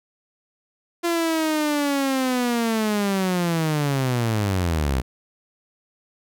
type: linear sweep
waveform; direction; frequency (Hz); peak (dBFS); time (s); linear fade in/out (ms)
sawtooth; down; 344.8 to 61.1; -16; 1.03-5.02; 20
effects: none